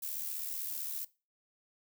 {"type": "noise with amplitude modulation", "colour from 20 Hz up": "violet", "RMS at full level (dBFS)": -36, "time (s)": [0.02, 1.05], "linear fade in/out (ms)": 10, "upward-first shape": "sine", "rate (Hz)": 75.5, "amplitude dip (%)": 55, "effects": ["noise-tail reverb RT60 0.3 s tail -20 dB re dry"]}